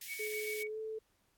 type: high-pass noise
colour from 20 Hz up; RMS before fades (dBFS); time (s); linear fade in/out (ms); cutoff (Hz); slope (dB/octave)
white; -46; 0.01-0.63; 5; 1700; 96
type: tone with tremolo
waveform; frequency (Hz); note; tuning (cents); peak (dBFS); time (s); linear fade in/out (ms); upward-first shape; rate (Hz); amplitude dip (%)
sine; 2243; C#7; +20; -38; 0.07-0.69; 50; square; 7.5; 45
type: tone with pitch glide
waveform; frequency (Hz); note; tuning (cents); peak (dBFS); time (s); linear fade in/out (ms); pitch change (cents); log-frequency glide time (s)
sine; 425.8 to 438.3; G#4 to A4; +43 to -7; -38; 0.19-0.99; 10; +50; 0.66-0.79
effects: pink hiss -75 dBFS RMS until 1.37 s + AAC 64 kbps